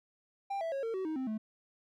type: tone with pitch steps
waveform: triangle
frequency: 792 / 658.3 / 547.2 / 454.9 / 378.1 / 314.3 / 261.3 / 217.2 Hz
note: G5 / E5 / C#5 / A#4 / F#4 / D#4 / C4 / A3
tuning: +18 / -3 / -23 / -42 / +38 / +18 / -2 / -22 cents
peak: -31 dBFS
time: 0.5-1.38 s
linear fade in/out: 10 ms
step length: 110 ms
effects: none